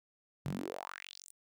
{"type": "tone with high-pass filter sweep", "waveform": "sawtooth", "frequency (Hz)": 46.25, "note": "F#1", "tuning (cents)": 0, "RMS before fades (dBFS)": -43, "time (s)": [0.45, 1.32], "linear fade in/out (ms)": 10, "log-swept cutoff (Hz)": [120, 10000], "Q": 4.8, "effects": []}